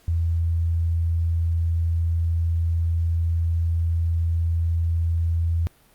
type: tone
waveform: sine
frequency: 83.4 Hz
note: E2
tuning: 21 cents sharp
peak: -19 dBFS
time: 0.08-5.67 s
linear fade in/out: 0 ms
effects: pink hiss -57 dBFS RMS until 5.94 s + Opus 48 kbps